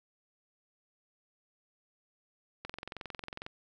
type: click train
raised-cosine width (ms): 0.3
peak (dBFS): -24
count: 19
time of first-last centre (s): 2.65-3.464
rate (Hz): 22.1
effects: none